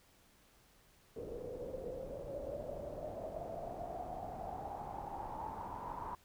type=noise with low-pass filter sweep; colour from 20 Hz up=pink; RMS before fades=-44 dBFS; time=1.16-6.15 s; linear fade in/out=0 ms; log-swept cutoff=470 to 980 Hz; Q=9.2; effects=pink hiss -67 dBFS RMS until 6.24 s